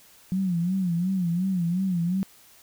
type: tone with vibrato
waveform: sine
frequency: 180 Hz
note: F#3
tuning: 47 cents flat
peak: -22 dBFS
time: 0.32-2.23 s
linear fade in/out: 0 ms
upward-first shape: sine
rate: 2.8 Hz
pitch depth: 120 cents each way
effects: white hiss -54 dBFS RMS until 2.62 s